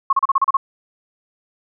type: tone bursts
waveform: sine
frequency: 1089 Hz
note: C#6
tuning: 31 cents flat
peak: -11 dBFS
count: 8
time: 0.1-0.57 s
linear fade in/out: 5 ms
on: 29 ms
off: 34 ms
effects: none